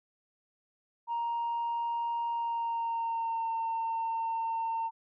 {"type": "tone with pitch glide", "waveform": "sine", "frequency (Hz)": [936, 908.3], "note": ["A#5", "A#5"], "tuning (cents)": [7, -45], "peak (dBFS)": -28, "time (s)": [1.07, 4.91], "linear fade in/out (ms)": 50, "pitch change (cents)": -52, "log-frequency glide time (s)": [2.28, 3.51], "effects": ["tanh soft clip ceiling -27 dBFS"]}